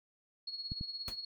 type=tone with tremolo; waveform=sine; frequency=4328 Hz; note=C#8; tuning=42 cents flat; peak=-36 dBFS; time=0.47-1.25 s; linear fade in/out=5 ms; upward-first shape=triangle; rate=17 Hz; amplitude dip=75%
type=clicks; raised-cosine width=5 ms; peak=-27 dBFS; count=2; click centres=0.719 / 0.811 s
type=noise with exponential decay; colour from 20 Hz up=pink; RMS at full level=-39 dBFS; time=1.08-1.18 s; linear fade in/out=0 ms; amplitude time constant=20 ms
effects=none